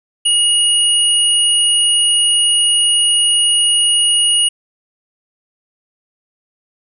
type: tone pair together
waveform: sine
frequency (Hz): 2882 / 9566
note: F#7 / D9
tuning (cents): -46 / +31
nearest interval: octave + major sixth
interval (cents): 2077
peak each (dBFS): -12 / -14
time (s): 0.25-4.49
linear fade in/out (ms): 10
effects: none